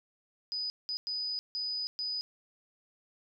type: tone bursts at uneven times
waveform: sine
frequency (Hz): 4978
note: D#8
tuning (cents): 0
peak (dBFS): -32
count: 5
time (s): 0.52-0.7 / 0.89-0.97 / 1.07-1.39 / 1.55-1.87 / 1.99-2.21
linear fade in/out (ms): 0
effects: none